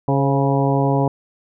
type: harmonic tone with a mistuned harmonic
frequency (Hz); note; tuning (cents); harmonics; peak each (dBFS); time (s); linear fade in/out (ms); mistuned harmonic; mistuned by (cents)
138.59; C#3; 0; 1 / 2 / 3 / 4 / 5 / 6 / 7; -18 / -21 / -23 / -24 / -25 / -26 / -26; 0.08-1.08; 2; 4; -38
effects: none